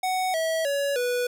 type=tone with pitch steps; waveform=square; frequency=744 / 647.7 / 563.8 / 490.9 Hz; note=F#5 / E5 / C#5 / B4; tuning=+9 / -31 / +29 / -10 cents; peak=-24 dBFS; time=0.03-1.27 s; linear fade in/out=5 ms; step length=310 ms; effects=none

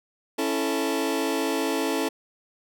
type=chord; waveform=sawtooth; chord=A major; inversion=first; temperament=just; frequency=275 / 330 / 440 Hz; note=C#4 / E4 / A4; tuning=-14 / +2 / 0 cents; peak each=-24 dBFS; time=0.38-2.09 s; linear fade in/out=10 ms; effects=none

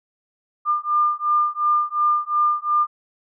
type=beating tone pair; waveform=sine; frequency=1200 / 1202.8 Hz; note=D6 / D6; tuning=+37 / +41 cents; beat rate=2.8 Hz; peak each=-20 / -20 dBFS; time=0.65-2.87 s; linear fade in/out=50 ms; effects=none

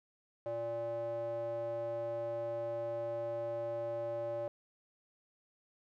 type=tone with band-pass filter; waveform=square; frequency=116.54 Hz; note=A#2; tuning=in tune; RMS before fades=-38 dBFS; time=0.46-4.48 s; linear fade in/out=0 ms; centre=590 Hz; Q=5.1; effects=none

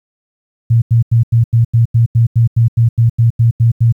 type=tone bursts; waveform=sine; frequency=116 Hz; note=A#2; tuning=8 cents flat; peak=-6 dBFS; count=16; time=0.7-3.925 s; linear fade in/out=10 ms; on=120 ms; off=87 ms; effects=8-bit

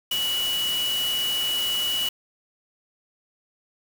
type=tone in noise; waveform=sine; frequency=2938 Hz; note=F#7; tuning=13 cents flat; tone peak=-23 dBFS; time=0.11-2.09 s; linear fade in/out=5 ms; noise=white; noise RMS=-32 dBFS; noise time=0.11-2.09 s; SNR=+6 dB; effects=none

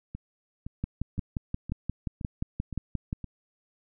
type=two click trains; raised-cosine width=5 ms; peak=-17 / -24 dBFS; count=14 / 7; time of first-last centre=0.84-3.129 / 0.15-3.243 s; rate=5.68 / 1.94 Hz; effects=none

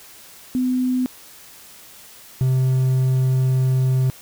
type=tone pair in turn; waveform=sine / triangle; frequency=253.4 / 129.96 Hz; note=B3 / C3; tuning=+45 / -11 cents; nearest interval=octave; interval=1156 cents; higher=first; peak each=-17 / -13 dBFS; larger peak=second; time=0.55-1.06 / 2.41-4.1 s; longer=second; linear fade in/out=0 ms; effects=white hiss -44 dBFS RMS until 4.21 s

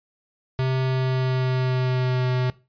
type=tone with pitch glide; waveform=square; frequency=130.6 to 126.88 Hz; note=C3 to B2; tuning=-3 to +47 cents; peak=-21 dBFS; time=0.59-2.5 s; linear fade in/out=0 ms; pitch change=-50 cents; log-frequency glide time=0.8-2.29 s; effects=noise-tail reverb RT60 0.3 s tail -20 dB re dry + resampled to 11025 Hz

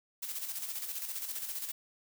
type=noise with tremolo; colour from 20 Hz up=blue; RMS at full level=-37 dBFS; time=0.22-1.72 s; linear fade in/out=10 ms; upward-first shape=square; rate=15 Hz; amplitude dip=50%; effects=none

